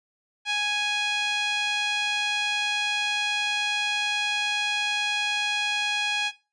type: tone with band-pass filter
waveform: sawtooth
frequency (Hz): 830.6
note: G#5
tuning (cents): 0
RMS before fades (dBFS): -26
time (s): 0.45-6.32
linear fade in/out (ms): 50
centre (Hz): 3000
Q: 1.9
effects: noise-tail reverb RT60 0.3 s tail -17 dB re dry + resampled to 22050 Hz